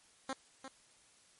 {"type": "tone with echo", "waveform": "10% pulse", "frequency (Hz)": 266.2, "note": "C4", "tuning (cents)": 30, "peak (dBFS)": -28, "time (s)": [0.29, 0.33], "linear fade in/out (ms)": 2, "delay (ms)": 350, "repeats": 1, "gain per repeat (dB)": -9, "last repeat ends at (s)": 0.68, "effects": ["white hiss -65 dBFS RMS until 1.39 s", "MP3 48 kbps"]}